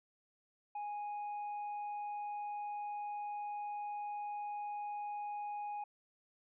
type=tone; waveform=triangle; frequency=828 Hz; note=G#5; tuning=5 cents flat; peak=-37 dBFS; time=0.75-5.84 s; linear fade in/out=5 ms; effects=resampled to 8000 Hz